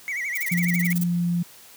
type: tone with vibrato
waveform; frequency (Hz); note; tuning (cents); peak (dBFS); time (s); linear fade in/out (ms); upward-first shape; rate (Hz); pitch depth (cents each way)
triangle; 2090; C7; -2; -24; 0.08-0.93; 0; sine; 12; 160
type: noise bursts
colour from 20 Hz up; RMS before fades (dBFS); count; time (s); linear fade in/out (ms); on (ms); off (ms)
violet; -29; 13; 0.35-1.038; 5; 28; 27
type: tone with pitch glide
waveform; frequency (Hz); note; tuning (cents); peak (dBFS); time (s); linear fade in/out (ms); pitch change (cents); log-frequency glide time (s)
sine; 174.61 to 173.3; F3 to F3; 0 to -13; -20; 0.51-1.43; 10; -13; 0.85-1.3
effects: white hiss -48 dBFS RMS until 1.76 s + high-pass 80 Hz 12 dB/octave